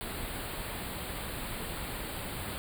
pink band-stop noise, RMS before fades -38 dBFS, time 0.01-2.58 s, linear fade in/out 0 ms, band 4600 to 7800 Hz, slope 96 dB/octave, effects none

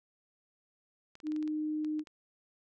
clicks, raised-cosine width 0.2 ms, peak -34 dBFS, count 10, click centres 1.154 / 1.202 / 1.269 / 1.32 / 1.363 / 1.427 / 1.477 / 1.847 / 1.994 / 2.072 s
sine tone, 306.3 Hz, D#4, 27 cents flat, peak -31 dBFS, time 1.23-2.04 s, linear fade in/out 50 ms
effects none

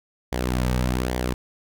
sawtooth tone with flanger, 62.3 Hz, B1, 16 cents sharp, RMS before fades -24 dBFS, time 0.32-1.34 s, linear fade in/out 5 ms, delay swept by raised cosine 0.74 to 2.94 ms, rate 1.2 Hz, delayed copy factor -0.55, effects none

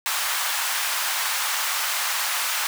pink high-pass noise, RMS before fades -25 dBFS, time 0.06-2.67 s, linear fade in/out 0 ms, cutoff 900 Hz, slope 24 dB/octave, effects none

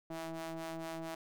sawtooth ring-modulated tone, 162.6 Hz, E3, 23 cents flat, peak -33 dBFS, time 0.1-1.15 s, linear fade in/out 5 ms, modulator 490 Hz, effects none

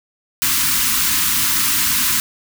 white band-stop noise, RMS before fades -17 dBFS, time 0.42-2.2 s, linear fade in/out 0 ms, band 330 to 930 Hz, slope 96 dB/octave, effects none

